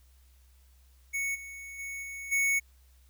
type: tone with level steps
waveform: square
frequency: 2217 Hz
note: C#7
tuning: in tune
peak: -30 / -42 / -37 / -39 / -25 dBFS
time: 1.13-2.6 s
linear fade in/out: 20 ms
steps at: 1.34 / 1.78 / 2.02 / 2.31 s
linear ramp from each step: 20 ms
effects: added 64 Hz sine -57 dBFS peak until 3.09 s + white hiss -68 dBFS RMS until 3.09 s